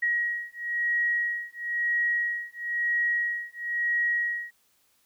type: beating tone pair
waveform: sine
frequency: 1899 / 1900 Hz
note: A#6 / A#6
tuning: +32 / +33 cents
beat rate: 1 Hz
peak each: -28 dBFS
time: 0.02-4.51 s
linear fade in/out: 10 ms
effects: white hiss -67 dBFS RMS until 5.05 s